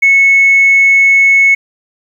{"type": "tone", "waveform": "sine", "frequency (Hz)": 2200, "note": "C#7", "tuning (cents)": -14, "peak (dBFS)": -3, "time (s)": [0.02, 1.55], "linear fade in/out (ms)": 10, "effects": ["tanh soft clip ceiling 0 dBFS", "7-bit"]}